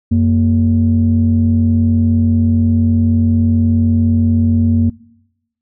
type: tone pair together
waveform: sine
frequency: 91.8 / 232.3 Hz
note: F#2 / A#3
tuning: -13 / -6 cents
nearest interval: octave + major third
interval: 1607 cents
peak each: -11 dBFS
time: 0.11-4.9 s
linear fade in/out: 10 ms
effects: noise-tail reverb RT60 0.9 s tail -23 dB re dry + tanh soft clip ceiling -3 dBFS